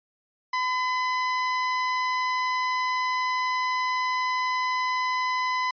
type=tone; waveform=30% pulse; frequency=1011 Hz; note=B5; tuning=40 cents sharp; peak=-21 dBFS; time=0.53-5.71 s; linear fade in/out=5 ms; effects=resampled to 11025 Hz